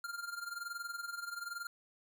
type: tone with amplitude modulation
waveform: square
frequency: 1396.9 Hz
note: F6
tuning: in tune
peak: -38 dBFS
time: 0.04-1.67 s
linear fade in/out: 2 ms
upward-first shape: sine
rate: 21.1 Hz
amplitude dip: 75%
effects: none